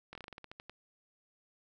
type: slowing click train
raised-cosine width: 0.3 ms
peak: -30 dBFS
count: 12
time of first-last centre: 0.13-0.696 s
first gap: 22 ms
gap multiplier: 1.16
effects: none